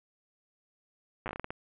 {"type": "slowing click train", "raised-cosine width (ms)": 0.5, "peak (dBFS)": -21, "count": 10, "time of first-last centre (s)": [1.26, 1.505], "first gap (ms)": 8, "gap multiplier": 1.29, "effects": ["resampled to 8000 Hz", "8-bit"]}